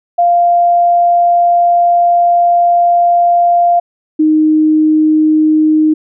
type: tone pair in turn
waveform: sine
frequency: 696 / 310 Hz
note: F5 / D#4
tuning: -6 / -6 cents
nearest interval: octave + major second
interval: 1400 cents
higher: first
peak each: -6 dBFS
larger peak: neither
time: 0.18-3.8 / 4.19-5.94 s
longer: first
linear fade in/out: 10 ms
effects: none